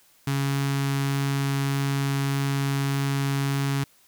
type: tone with notch filter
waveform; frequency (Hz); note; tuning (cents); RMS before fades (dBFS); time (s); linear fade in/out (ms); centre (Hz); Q
sawtooth; 138.59; C#3; 0; -25; 0.27-3.84; 5; 560; 1.1
effects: white hiss -59 dBFS RMS until 4.07 s